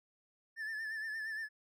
triangle tone with vibrato, 1760 Hz, A6, in tune, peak -36 dBFS, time 0.56-1.49 s, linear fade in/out 50 ms, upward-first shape sine, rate 8.6 Hz, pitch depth 52 cents each way, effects none

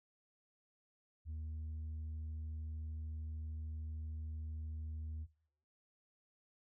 sine tone, 78.3 Hz, D#2, 11 cents sharp, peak -38 dBFS, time 1.25-5.27 s, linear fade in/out 50 ms, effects noise-tail reverb RT60 0.7 s tail -23 dB re dry + tanh soft clip ceiling -40 dBFS

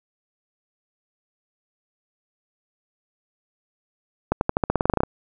accelerating click train, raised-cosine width 1 ms, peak -5 dBFS, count 14, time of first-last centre 4.32-5.034 s, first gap 91 ms, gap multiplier 0.91, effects none

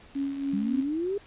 sine tone with tremolo, 277.2 Hz, C#4, in tune, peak -25 dBFS, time 0.15-0.81 s, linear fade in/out 10 ms, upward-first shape triangle, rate 3.6 Hz, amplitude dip 60%
click train, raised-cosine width 0.2 ms, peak -34 dBFS, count 53, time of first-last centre 0.15-0.824 s, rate 77.1 Hz
sine exponential sweep, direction up, 191.9 to 414.5 Hz, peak -26 dBFS, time 0.53-1.18 s, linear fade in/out 5 ms
effects pink hiss -53 dBFS RMS until 1.26 s + resampled to 8000 Hz

